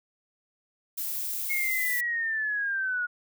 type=noise; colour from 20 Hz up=violet; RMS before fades=-32 dBFS; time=0.97-2.01 s; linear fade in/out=10 ms
type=linear sweep; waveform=sine; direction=down; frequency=2173 to 1435 Hz; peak=-26 dBFS; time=1.49-3.07 s; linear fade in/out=20 ms
effects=none